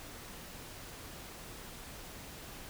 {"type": "silence", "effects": ["pink hiss -48 dBFS RMS until 2.69 s"]}